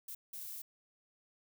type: noise bursts at uneven times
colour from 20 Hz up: violet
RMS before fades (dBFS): -45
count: 2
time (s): 0.08-0.15 / 0.33-0.62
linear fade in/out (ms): 5
effects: none